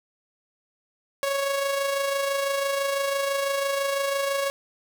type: tone with amplitude modulation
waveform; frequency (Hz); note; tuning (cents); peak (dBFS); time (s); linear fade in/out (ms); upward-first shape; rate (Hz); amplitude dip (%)
sawtooth; 554.4; C#5; 0; -18; 1.23-4.5; 0; sine; 26; 40
effects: none